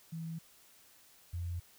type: tone pair in turn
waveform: sine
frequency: 163.6 / 86.66 Hz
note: E3 / F2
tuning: -13 / -13 cents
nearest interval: major seventh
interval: 1100 cents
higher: first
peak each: -38 / -35 dBFS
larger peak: second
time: 0.12-0.39 / 1.33-1.6 s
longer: neither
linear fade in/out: 10 ms
effects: white hiss -62 dBFS RMS until 1.78 s